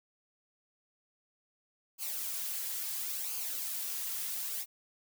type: noise with flanger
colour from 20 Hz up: blue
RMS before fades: -37 dBFS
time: 1.98-4.66 s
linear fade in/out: 50 ms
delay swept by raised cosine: 0.53 to 3.43 ms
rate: 0.73 Hz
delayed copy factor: -0.6
effects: none